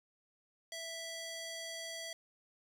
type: tone with band-pass filter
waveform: square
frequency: 659.3 Hz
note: E5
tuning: in tune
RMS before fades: -44 dBFS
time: 0.72-2.13 s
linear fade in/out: 2 ms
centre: 5100 Hz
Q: 0.82
effects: 10-bit